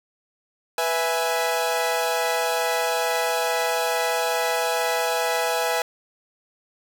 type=chord; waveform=sawtooth; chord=E major; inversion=second; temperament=equal; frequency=493.9 / 659.3 / 830.6 Hz; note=B4 / E5 / G#5; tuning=0 / 0 / 0 cents; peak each=-22 dBFS; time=0.78-5.82 s; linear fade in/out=2 ms; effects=none